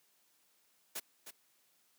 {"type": "noise with echo", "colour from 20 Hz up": "white", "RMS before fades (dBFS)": -40, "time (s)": [0.95, 1], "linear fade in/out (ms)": 10, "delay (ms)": 310, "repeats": 1, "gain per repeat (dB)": -9, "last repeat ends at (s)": 1.31, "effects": ["white hiss -72 dBFS RMS until 1.98 s", "high-pass 150 Hz 12 dB/octave"]}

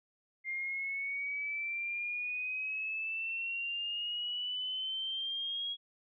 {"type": "exponential sweep", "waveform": "sine", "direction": "up", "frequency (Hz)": [2107, 3319], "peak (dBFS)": -34, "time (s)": [0.44, 5.77], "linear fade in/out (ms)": 50, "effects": []}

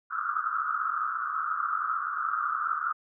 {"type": "band-pass noise", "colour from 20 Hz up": "pink", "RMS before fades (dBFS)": -30, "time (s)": [0.1, 2.93], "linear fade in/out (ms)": 20, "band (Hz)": [1200, 1400], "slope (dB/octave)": 96, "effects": []}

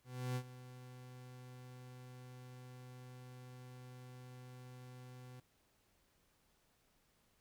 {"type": "tone with ADSR envelope", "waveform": "40% pulse", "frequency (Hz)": 126, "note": "B2", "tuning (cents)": 35, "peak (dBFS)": -35, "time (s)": [0.04, 5.4], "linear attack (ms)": 320, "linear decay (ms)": 67, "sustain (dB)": -16, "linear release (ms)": 4, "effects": ["pink hiss -75 dBFS RMS until 7.4 s"]}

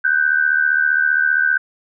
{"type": "tone pair together", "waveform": "sine", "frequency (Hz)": [1496, 1571.2], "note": ["F#6", "G6"], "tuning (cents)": [19, 4], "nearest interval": "minor second", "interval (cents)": 85, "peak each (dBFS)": -16, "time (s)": [0.04, 1.58], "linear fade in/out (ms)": 10, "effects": []}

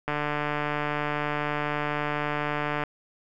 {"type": "click train", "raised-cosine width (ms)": 0.5, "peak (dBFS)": -13, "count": 409, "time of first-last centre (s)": [0.08, 2.837], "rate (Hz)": 148, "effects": []}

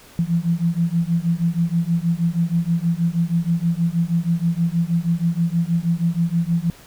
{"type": "beating tone pair", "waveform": "sine", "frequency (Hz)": [165.9, 172.2], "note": ["E3", "F3"], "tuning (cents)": [11, -24], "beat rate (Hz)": 6.3, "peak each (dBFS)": -20, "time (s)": [0.19, 6.7], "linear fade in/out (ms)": 0, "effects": ["pink hiss -46 dBFS RMS until 6.86 s"]}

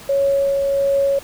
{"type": "tone with tremolo", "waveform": "sine", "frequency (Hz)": 554.4, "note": "C#5", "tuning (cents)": 0, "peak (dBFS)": -13, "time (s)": [0.09, 1.19], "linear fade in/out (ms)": 5, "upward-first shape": "triangle", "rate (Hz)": 1.4, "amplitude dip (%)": 30, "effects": ["pink hiss -39 dBFS RMS until 1.23 s"]}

